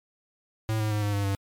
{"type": "tone with pitch steps", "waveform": "square", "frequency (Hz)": [110, 107.61, 105.28, 102.99, 100.75, 98.57], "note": ["A2", "A2", "G#2", "G#2", "G2", "G2"], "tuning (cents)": [0, -38, 24, -14, 48, 10], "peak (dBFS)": -25, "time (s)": [0.69, 1.35], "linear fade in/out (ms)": 0, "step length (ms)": 110, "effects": ["MP3 96 kbps"]}